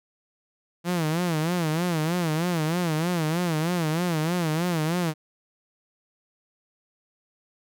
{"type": "tone with vibrato", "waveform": "sawtooth", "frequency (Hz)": 166.1, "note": "E3", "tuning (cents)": 13, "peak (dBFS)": -19, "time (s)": [0.84, 5.14], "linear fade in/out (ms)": 50, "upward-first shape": "sine", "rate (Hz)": 3.2, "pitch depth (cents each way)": 140, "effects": []}